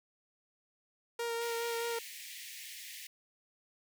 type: tone with vibrato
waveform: sawtooth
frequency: 466.2 Hz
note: A#4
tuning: in tune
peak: -30 dBFS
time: 1.19-1.99 s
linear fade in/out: 5 ms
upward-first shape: sine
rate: 4.8 Hz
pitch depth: 15 cents each way
type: high-pass noise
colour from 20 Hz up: pink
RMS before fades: -47 dBFS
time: 1.41-3.07 s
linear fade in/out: 5 ms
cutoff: 1800 Hz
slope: 96 dB/octave
effects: none